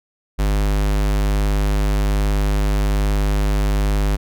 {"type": "tone", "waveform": "square", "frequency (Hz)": 50.6, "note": "G#1", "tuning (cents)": -44, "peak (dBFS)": -16, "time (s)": [0.38, 4.17], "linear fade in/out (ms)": 20, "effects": []}